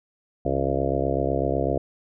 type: harmonic tone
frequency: 68 Hz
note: C#2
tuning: 33 cents flat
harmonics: 1 / 2 / 4 / 5 / 6 / 7 / 8 / 9 / 10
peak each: -30 / -30 / -30 / -30 / -30 / -30 / -30 / -30 / -30 dBFS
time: 0.45-1.78 s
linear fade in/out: 5 ms
effects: none